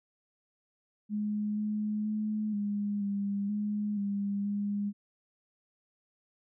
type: tone with pitch steps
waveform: sine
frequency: 209.6 / 211.5 / 213.6 / 204.8 / 200.6 / 208.4 / 200.9 / 203.7 Hz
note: G#3 / G#3 / G#3 / G#3 / G3 / G#3 / G3 / G#3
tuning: +16 / +32 / +49 / -24 / +40 / +6 / +43 / -33 cents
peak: -29 dBFS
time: 1.09-4.93 s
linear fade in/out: 50 ms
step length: 480 ms
effects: none